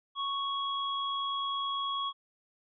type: tone pair together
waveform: sine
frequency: 1108.7 / 3322 Hz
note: C#6 / G#7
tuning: 0 / 0 cents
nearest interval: octave + perfect fifth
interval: 1900 cents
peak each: -32 / -35 dBFS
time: 0.15-2.13 s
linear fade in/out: 50 ms
effects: none